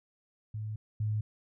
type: tone pair in turn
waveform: sine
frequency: 107.6 / 106.98 Hz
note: A2 / A2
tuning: -38 / -48 cents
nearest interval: unison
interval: 10 cents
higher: first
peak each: -34 / -28 dBFS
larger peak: second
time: 0.54-0.76 / 1-1.21 s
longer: first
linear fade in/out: 5 ms
effects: none